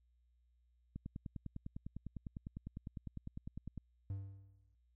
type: click train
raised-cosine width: 5 ms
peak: -32 dBFS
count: 29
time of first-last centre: 0.96-3.777 s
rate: 9.94 Hz
type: tone with exponential decay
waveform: triangle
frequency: 97.8 Hz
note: G2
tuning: 4 cents flat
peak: -35 dBFS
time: 4.1-4.75 s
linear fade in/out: 0 ms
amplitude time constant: 140 ms
effects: added 60 Hz sine -70 dBFS peak until 4.95 s